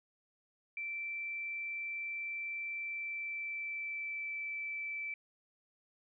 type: tone with pitch glide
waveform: sine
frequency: 2338 to 2321 Hz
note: D7 to D7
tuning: -8 to -21 cents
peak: -37 dBFS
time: 0.77-5.14 s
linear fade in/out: 2 ms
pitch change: -13 cents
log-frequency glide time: 2.76-4.35 s
effects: none